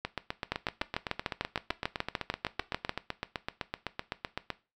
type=two click trains; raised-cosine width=0.3 ms; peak=-13 / -16 dBFS; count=17 / 36; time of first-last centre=0.52-2.894 / 0.05-4.503 s; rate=6.74 / 7.86 Hz; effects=noise-tail reverb RT60 0.3 s tail -17 dB re dry